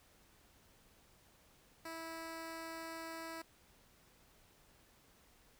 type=tone; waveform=10% pulse; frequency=327 Hz; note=E4; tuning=14 cents flat; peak=-36 dBFS; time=1.85-3.42 s; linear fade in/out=5 ms; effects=pink hiss -67 dBFS RMS until 5.59 s